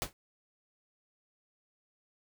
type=noise with exponential decay; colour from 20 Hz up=pink; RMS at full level=-29 dBFS; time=0.02-0.13 s; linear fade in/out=0 ms; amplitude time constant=22 ms; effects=none